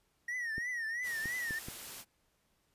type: tone with vibrato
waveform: triangle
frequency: 1881 Hz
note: A#6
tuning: 15 cents sharp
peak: -33 dBFS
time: 0.28-1.59 s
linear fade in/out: 5 ms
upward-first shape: triangle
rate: 3 Hz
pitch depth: 130 cents each way
type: clicks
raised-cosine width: 3 ms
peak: -30 dBFS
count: 4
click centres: 0.581 / 1.257 / 1.508 / 1.685 s
type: noise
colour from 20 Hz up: white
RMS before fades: -46 dBFS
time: 1.02-2.05 s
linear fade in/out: 50 ms
effects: pink hiss -75 dBFS RMS until 2.74 s + resampled to 32000 Hz